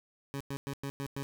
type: tone bursts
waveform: 20% pulse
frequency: 138.59 Hz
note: C#3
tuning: in tune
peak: -30 dBFS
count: 6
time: 0.34-1.23 s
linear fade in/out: 0 ms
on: 65 ms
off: 100 ms
effects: 11-bit